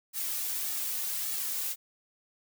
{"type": "noise with flanger", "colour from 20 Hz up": "blue", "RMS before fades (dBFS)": -33, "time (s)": [0.13, 1.76], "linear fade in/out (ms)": 50, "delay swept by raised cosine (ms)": [1.9, 3.1], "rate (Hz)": 1.7, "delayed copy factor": -0.65, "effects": []}